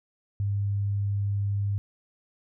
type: tone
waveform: sine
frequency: 100.7 Hz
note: G2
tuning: 47 cents sharp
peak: -24 dBFS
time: 0.4-1.78 s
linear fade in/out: 0 ms
effects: none